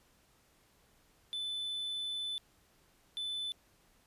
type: tone bursts at uneven times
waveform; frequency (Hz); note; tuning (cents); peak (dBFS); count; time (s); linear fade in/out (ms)
triangle; 3508; A7; -6; -34; 2; 1.33-2.38 / 3.17-3.52; 0
effects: pink hiss -68 dBFS RMS until 4.06 s + resampled to 32000 Hz

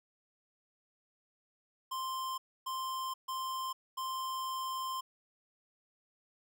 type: tone bursts at uneven times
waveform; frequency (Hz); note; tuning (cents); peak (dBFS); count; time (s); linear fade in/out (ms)
square; 1046.5; C6; 0; -36; 4; 1.91-2.38 / 2.66-3.14 / 3.28-3.73 / 3.97-5.01; 10
effects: none

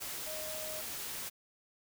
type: tone in noise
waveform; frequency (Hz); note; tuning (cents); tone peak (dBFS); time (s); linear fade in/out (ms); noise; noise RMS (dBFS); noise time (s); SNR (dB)
sine; 623; D#5; +2; -43; 0.26-0.82; 20; white; -41; 0-1.3; -5
effects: none

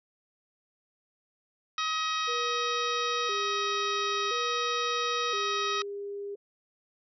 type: harmonic tone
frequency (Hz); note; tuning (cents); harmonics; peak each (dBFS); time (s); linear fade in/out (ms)
633; D#5; +30; 2 / 3 / 4 / 5 / 6 / 7 / 8 / 9; -30 / -39 / -37 / -40 / -35 / -47 / -42 / -42; 1.78-5.82; 2
type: tone with vibrato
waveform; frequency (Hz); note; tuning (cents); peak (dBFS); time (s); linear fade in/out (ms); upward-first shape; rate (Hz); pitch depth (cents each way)
sine; 440; A4; 0; -34; 2.27-6.36; 20; square; 0.49; 150
effects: none

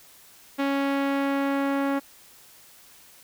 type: tone with low-pass filter sweep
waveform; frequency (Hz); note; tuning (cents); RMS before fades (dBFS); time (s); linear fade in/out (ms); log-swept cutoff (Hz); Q
sawtooth; 277.2; C#4; 0; -25; 0.58-2; 20; 2900 to 1700; 0.95
effects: white hiss -52 dBFS RMS until 3.23 s

